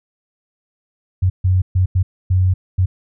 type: tone bursts at uneven times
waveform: sine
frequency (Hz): 92.5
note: F#2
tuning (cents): 0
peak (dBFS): -11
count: 6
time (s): 1.22-1.3 / 1.44-1.62 / 1.75-1.86 / 1.95-2.03 / 2.3-2.54 / 2.78-2.86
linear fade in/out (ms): 10
effects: none